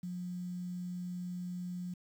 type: tone with quantisation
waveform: sine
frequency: 178.9 Hz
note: F3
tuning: 42 cents sharp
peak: -37 dBFS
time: 0.03-1.94 s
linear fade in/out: 5 ms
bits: 10
effects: none